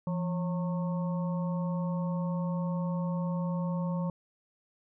harmonic tone with a mistuned harmonic, 182.1 Hz, F#3, 27 cents flat, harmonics 1 / 3 / 5 / 6, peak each -29 / -39 / -43 / -45 dBFS, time 0.07-4.1 s, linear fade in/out 2 ms, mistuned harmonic 1, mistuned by -110 cents, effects none

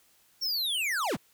square linear sweep, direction down, 5588 to 72.9 Hz, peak -28 dBFS, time 0.41-1.17 s, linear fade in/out 20 ms, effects white hiss -64 dBFS RMS until 1.33 s

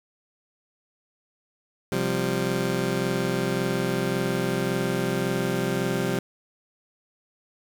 20% pulse chord, C suspended fourth, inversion none, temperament just, 130.81 / 174.42 / 196.22 Hz, C3 / F3 / G3, 0 / -2 / +2 cents, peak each -24 dBFS, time 1.92-6.19 s, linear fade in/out 2 ms, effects 7-bit

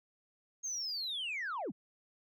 sine linear sweep, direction down, 6530 to 125.4 Hz, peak -34 dBFS, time 0.63-1.72 s, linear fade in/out 20 ms, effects tanh soft clip ceiling -33 dBFS

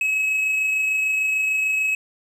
triangle tone with amplitude modulation, 2566 Hz, E7, 47 cents flat, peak -16 dBFS, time 0.01-1.95 s, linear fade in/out 2 ms, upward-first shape sine, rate 26.7 Hz, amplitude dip 25%, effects none

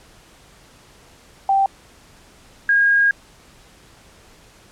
sine tone pair in turn, 782 / 1629.5 Hz, G5 / G#6, -4 / -33 cents, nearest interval octave + minor second, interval 1271 cents, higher second, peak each -13 / -12 dBFS, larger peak second, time 1.49-1.66 / 2.69-3.11 s, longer second, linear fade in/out 2 ms, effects pink hiss -49 dBFS RMS until 4.71 s + low-pass 10000 Hz 12 dB/octave

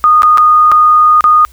sine tone with dropouts, 1231 Hz, D#6, 19 cents flat, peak -3 dBFS, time 0.04-1.45 s, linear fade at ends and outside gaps 0 ms, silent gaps 0.221-0.232 / 0.374-0.381 / 0.716-0.72 / 1.208-1.241 s, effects added 60 Hz sine -38 dBFS peak until 1.52 s + white hiss -46 dBFS RMS until 1.52 s

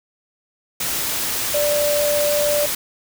sine tone in noise, 587.3 Hz, D5, in tune, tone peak -17 dBFS, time 1.54-2.66 s, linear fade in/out 5 ms, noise white, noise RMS -23 dBFS, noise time 0.8-2.75 s, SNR +3 dB, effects none

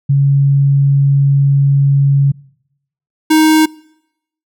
sine / square tone pair in turn, 139.4 / 313.1 Hz, C#3 / D#4, +10 / +11 cents, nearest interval octave + major second, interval 1401 cents, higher second, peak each -7 dBFS, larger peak neither, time 0.09-2.32 / 3.3-3.66 s, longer first, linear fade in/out 10 ms, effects noise-tail reverb RT60 0.8 s tail -24 dB re dry

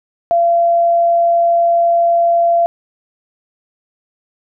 sine tone, 683 Hz, F5, 39 cents flat, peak -9 dBFS, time 0.31-2.66 s, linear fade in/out 0 ms, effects none

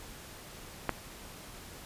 click, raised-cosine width 0.5 ms, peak -13 dBFS, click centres 0.893 s, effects pink hiss -48 dBFS RMS until 1.85 s + resampled to 32000 Hz

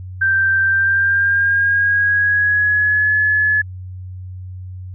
sine tone with pitch glide, 1568 to 1709.9 Hz, G6 to A6, 0 to -50 cents, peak -12 dBFS, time 0.21-3.62 s, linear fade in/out 10 ms, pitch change +150 cents, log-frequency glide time 0.65-3.15 s, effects added 92 Hz sine -28 dBFS peak until 4.94 s

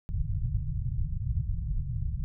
pink low-pass noise, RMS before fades -30 dBFS, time 0.09-2.24 s, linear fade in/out 0 ms, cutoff 150 Hz, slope 48 dB/octave, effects none

